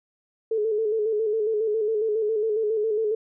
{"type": "tone with vibrato", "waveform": "sine", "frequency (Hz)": 433.2, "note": "A4", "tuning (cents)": -27, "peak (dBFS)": -21, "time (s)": [0.51, 3.15], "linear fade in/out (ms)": 5, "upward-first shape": "square", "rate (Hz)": 7.3, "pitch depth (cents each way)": 51, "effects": []}